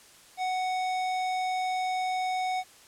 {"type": "tone with tanh clipping", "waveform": "sine", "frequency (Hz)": 742, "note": "F#5", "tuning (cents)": 5, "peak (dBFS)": -29, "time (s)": [0.37, 2.64], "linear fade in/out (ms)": 50, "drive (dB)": 17, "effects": ["white hiss -54 dBFS RMS until 2.87 s", "low-pass 10000 Hz 12 dB/octave"]}